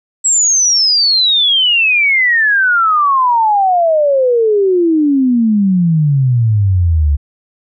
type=exponential sweep; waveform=sine; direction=down; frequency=7820 to 69.7 Hz; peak=-8 dBFS; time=0.24-7.17 s; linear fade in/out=20 ms; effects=none